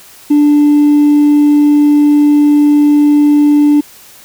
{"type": "tone with hard clipping", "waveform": "triangle", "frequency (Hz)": 293.7, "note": "D4", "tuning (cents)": 0, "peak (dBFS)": -4, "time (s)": [0.3, 3.81], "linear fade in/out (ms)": 10, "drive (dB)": 2, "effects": ["white hiss -38 dBFS RMS until 4.24 s"]}